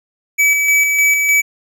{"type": "tone with tremolo", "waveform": "square", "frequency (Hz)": 2290, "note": "D7", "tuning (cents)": -44, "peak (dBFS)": -10, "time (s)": [0.38, 1.42], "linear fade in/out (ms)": 20, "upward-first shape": "square", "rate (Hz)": 3.3, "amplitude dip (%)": 35, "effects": []}